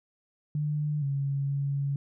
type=tone with pitch steps; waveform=sine; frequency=149.3 / 139.1 / 140.1 Hz; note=D3 / C#3 / C#3; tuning=+29 / +6 / +19 cents; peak=-26 dBFS; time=0.55-1.96 s; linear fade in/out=2 ms; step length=470 ms; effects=none